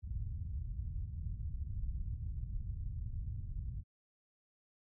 white low-pass noise, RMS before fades -40 dBFS, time 0.02-3.84 s, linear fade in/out 50 ms, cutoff 100 Hz, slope 24 dB/octave, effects none

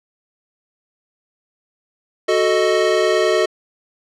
square chord, D# diminished, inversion first, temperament equal, 370 / 440 / 622.3 Hz, F#4 / A4 / D#5, 0 / 0 / 0 cents, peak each -19 dBFS, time 2.28-3.46 s, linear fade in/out 10 ms, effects low-pass 6000 Hz 12 dB/octave

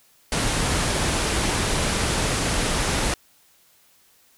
pink low-pass noise, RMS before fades -23 dBFS, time 0.32-3.14 s, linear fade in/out 2 ms, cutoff 11000 Hz, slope 96 dB/octave, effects white hiss -58 dBFS RMS until 4.37 s

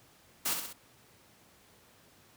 white noise with echo, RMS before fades -31 dBFS, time 0.45-0.54 s, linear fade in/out 10 ms, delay 64 ms, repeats 3, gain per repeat -5 dB, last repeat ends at 0.732 s, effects pink hiss -61 dBFS RMS until 2.36 s + high-pass 80 Hz 12 dB/octave

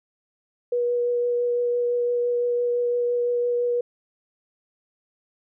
sine tone with vibrato, 483.4 Hz, B4, 37 cents flat, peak -20 dBFS, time 0.72-3.81 s, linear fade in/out 5 ms, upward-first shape triangle, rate 5.9 Hz, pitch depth 11 cents each way, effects none

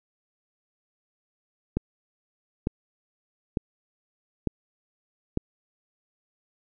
click train, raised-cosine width 3 ms, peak -11 dBFS, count 5, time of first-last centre 1.77-5.374 s, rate 1.11 Hz, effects none

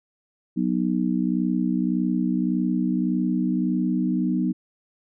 sine chord, B major, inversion second, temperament just, 185.21 / 246.9 / 308.7 Hz, F#3 / B3 / D#4, +2 / 0 / -14 cents, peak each -24 / -24 / -26 dBFS, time 0.56-4.53 s, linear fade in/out 20 ms, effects none

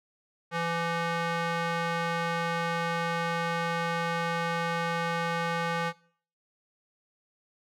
square tone with band-pass filter, 168.4 Hz, E3, 37 cents sharp, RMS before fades -30 dBFS, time 0.51-5.93 s, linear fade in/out 50 ms, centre 1400 Hz, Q 0.83, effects noise-tail reverb RT60 0.5 s tail -20 dB re dry

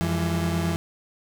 35% pulse tone cluster, 88.3 / 167.3 / 203.1 Hz, F2 / E3 / G#3, +20 / +26 / -38 cents, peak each -26 / -23 / -31 dBFS, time 0.01-0.76 s, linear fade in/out 0 ms, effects none

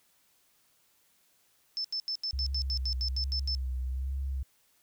sine tone bursts, 5274 Hz, E8, in tune, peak -30 dBFS, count 12, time 1.77-3.549 s, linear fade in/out 0 ms, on 74 ms, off 81 ms
sine tone with vibrato, 65.6 Hz, C2, 5 cents sharp, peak -30 dBFS, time 2.33-4.43 s, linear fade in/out 5 ms, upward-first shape sine, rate 1.2 Hz, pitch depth 57 cents each way
effects white hiss -68 dBFS RMS until 4.82 s

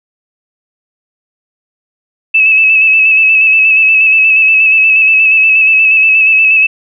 sine tone with vibrato, 2601 Hz, E7, 24 cents flat, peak -4 dBFS, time 2.34-6.67 s, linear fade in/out 10 ms, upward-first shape square, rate 8.4 Hz, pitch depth 27 cents each way, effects none

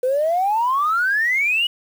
sine exponential sweep, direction up, 494.7 to 2960 Hz, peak -15 dBFS, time 0.03-1.67 s, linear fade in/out 5 ms, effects tanh soft clip ceiling -12 dBFS + 7-bit

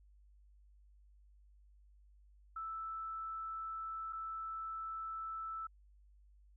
sine tone with dropouts, 1318.5 Hz, E6, in tune, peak -40 dBFS, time 2.56-5.67 s, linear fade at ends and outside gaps 5 ms, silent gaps 4.126-4.13 s, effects added 50 Hz sine -61 dBFS peak until 6.56 s

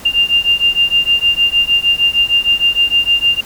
sine beating tone pair, 2794 / 2800.5 Hz, F7 / F7, 0 / +4 cents, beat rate 6.5 Hz, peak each -13 dBFS, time 0.05-3.41 s, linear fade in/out 10 ms, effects added 50 Hz sine -40 dBFS peak until 3.45 s + pink hiss -35 dBFS RMS until 3.45 s

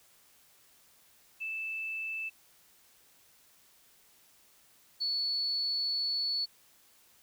sine tone pair in turn, 2637 / 4427 Hz, E7 / C#8, 0 / -3 cents, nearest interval major sixth, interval 897 cents, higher second, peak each -34 / -29 dBFS, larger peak second, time 1.4-2.3 / 5-6.46 s, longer second, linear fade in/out 20 ms, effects white hiss -63 dBFS RMS until 7.22 s

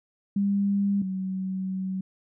sine tone pair in turn, 200 / 188.77 Hz, G3 / F#3, +35 / +35 cents, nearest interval minor second, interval 100 cents, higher first, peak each -21 / -27 dBFS, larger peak first, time 0.36-1.02 / 1.02-2.01 s, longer second, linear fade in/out 5 ms, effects none

